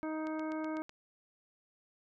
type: harmonic tone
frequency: 312.9 Hz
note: D#4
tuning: 10 cents sharp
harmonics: 1 / 2 / 3 / 4 / 5 / 7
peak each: -36 / -42 / -46 / -48 / -50 / -53 dBFS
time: 0.03-0.82 s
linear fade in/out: 0 ms
type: click train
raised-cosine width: 0.2 ms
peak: -33 dBFS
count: 6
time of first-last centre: 0.27-0.894 s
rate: 8.01 Hz
effects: none